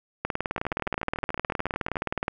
two click trains, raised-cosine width 0.5 ms, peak -17 / -11 dBFS, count 20 / 40, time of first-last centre 0.58-1.957 / 0.25-2.281 s, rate 13.8 / 19.2 Hz, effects none

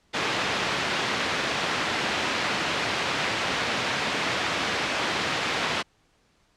white band-pass noise, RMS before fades -27 dBFS, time 0.13-5.83 s, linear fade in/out 20 ms, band 110 to 2900 Hz, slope 12 dB/octave, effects pink hiss -65 dBFS RMS until 6.56 s + low-pass 7000 Hz 12 dB/octave

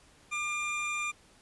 square tone pair together, 1198 / 2396 Hz, D6 / D7, +34 / +34 cents, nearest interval octave, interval 1200 cents, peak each -37 / -33 dBFS, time 0.31-1.12 s, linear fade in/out 20 ms, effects pink hiss -60 dBFS RMS until 1.41 s + resampled to 24000 Hz

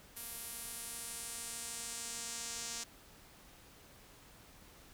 sawtooth tone with band-pass filter sweep, 233.1 Hz, A#3, in tune, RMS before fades -44 dBFS, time 0.16-2.84 s, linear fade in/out 10 ms, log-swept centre 12000 to 6700 Hz, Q 2, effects pink hiss -59 dBFS RMS until 4.93 s

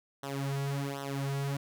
sawtooth tone with flanger, 139 Hz, C#3, 5 cents sharp, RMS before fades -34 dBFS, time 0.23-1.57 s, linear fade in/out 5 ms, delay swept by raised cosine 0.42 to 3.92 ms, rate 1.3 Hz, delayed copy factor -0.9, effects none

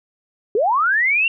sine linear sweep, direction up, 380 to 2789 Hz, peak -14 dBFS, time 0.55-1.28 s, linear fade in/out 2 ms, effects none

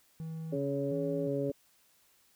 triangle tone with vibrato, 150.2 Hz, D3, 39 cents sharp, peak -35 dBFS, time 0.2-1.5 s, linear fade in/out 0 ms, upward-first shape square, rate 1.4 Hz, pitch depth 120 cents each way
harmonic tone, 140 Hz, C#3, 18 cents sharp, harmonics 2 / 3 / 4, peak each -35 / -35 / -35 dBFS, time 0.52-1.52 s, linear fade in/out 10 ms
effects white hiss -67 dBFS RMS until 2.35 s

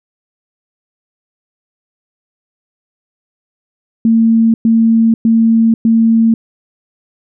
sine tone bursts, 226.5 Hz, A#3, 50 cents flat, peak -6 dBFS, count 4, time 4.05-6.34 s, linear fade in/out 2 ms, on 490 ms, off 110 ms, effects none

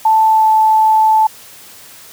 sine tone with pitch glide, 880 to 873.9 Hz, A5 to A5, 0 to -12 cents, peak -7 dBFS, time 0.05-1.27 s, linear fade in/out 5 ms, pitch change -12 cents, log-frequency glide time 0.26-0.5 s, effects white hiss -38 dBFS RMS until 2.12 s + high-pass 60 Hz 12 dB/octave

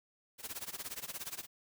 white noise with tremolo, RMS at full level -40 dBFS, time 0.38-1.47 s, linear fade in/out 50 ms, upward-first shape sine, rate 17 Hz, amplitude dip 90%, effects none

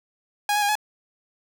sawtooth tone with pitch steps, 824 / 835 / 814 / 846 Hz, G#5 / G#5 / G#5 / G#5, -14 / +9 / -35 / +32 cents, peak -16 dBFS, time 0.49-0.754 s, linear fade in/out 2 ms, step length 66 ms, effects none

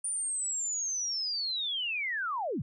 sine linear sweep, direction down, 9397 to 93.2 Hz, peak -30 dBFS, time 0.04-2.62 s, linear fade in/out 5 ms, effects none

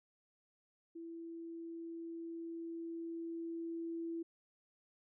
sine tone with level ramp, 332.7 Hz, E4, 16 cents sharp, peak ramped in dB -45 to -38 dBFS, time 0.95-4.23 s, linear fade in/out 10 ms, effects none

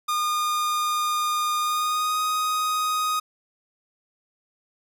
45% pulse tone with pitch glide, 1218 to 1249.4 Hz, D#6 to D#6, -37 to +7 cents, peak -22 dBFS, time 0.08-3.2 s, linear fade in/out 10 ms, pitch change +44 cents, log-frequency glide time 1.59-2.21 s, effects none

